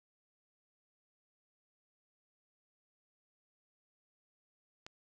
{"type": "click", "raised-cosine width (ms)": 0.2, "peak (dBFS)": -29, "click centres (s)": 4.865, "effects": []}